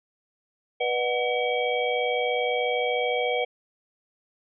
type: tone cluster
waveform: sine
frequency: 490.2 / 604 / 741 / 2277 / 3232 Hz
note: B4 / D5 / F#5 / C#7 / G#7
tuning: -13 / +48 / +2 / +46 / -48 cents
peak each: -26 / -31 / -29 / -30 / -34 dBFS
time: 0.8-3.45 s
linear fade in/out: 10 ms
effects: none